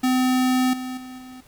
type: tone with level steps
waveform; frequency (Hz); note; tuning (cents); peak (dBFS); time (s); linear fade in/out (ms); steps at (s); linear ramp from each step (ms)
square; 255.5; C4; -41; -18 / -29 / -36 / -39; 0.03-1.41; 10; 0.73 / 0.97 / 1.18; 5
effects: pink hiss -54 dBFS RMS until 1.47 s